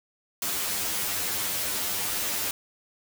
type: noise with comb filter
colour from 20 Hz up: white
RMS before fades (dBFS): -29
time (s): 0.42-2.51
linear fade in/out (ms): 2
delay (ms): 10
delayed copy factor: +0.9
effects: none